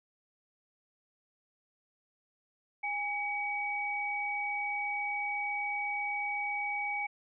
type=tone pair together; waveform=sine; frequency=819.3 / 2267 Hz; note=G#5 / C#7; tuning=-24 / +38 cents; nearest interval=octave + tritone; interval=1762 cents; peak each=-36 / -33 dBFS; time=2.83-7.07 s; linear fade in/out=10 ms; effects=none